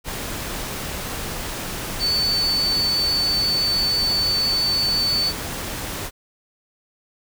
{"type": "tone in noise", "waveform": "sine", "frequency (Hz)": 4503, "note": "C#8", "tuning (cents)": 26, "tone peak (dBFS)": -18, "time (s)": [1.99, 5.33], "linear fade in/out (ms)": 50, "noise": "pink", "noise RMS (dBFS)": -29, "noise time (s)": [0.04, 6.11], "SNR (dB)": 8, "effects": []}